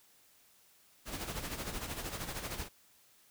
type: noise with tremolo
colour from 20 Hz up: pink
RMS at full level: -38 dBFS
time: 1.05-2.69 s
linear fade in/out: 50 ms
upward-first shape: sine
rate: 13 Hz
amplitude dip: 60%
effects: white hiss -65 dBFS RMS until 3.3 s